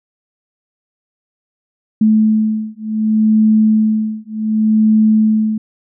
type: beating tone pair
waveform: sine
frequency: 216.7 / 217.37 Hz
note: A3 / A3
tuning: -26 / -21 cents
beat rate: 0.67 Hz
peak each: -13 dBFS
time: 2.01-5.58 s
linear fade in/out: 5 ms
effects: none